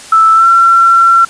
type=tone with pitch glide; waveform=sine; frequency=1318.5 to 1357.1 Hz; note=E6 to E6; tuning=0 to +50 cents; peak=-3 dBFS; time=0.12-1.25 s; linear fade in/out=5 ms; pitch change=+50 cents; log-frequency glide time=0.34-0.46 s; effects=white hiss -31 dBFS RMS until 1.29 s + resampled to 22050 Hz